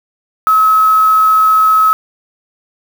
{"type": "tone with quantisation", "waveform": "sine", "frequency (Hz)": 1285, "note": "E6", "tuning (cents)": -45, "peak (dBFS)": -6, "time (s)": [0.47, 1.93], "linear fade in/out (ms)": 0, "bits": 4, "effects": []}